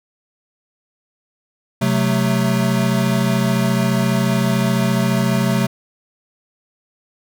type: chord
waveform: square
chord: F# diminished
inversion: second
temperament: equal with one note detuned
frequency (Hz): 130.81 / 185.85 / 220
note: C3 / F#3 / A3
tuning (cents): 0 / +8 / 0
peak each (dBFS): -20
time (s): 1.81-5.67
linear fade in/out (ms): 10
effects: none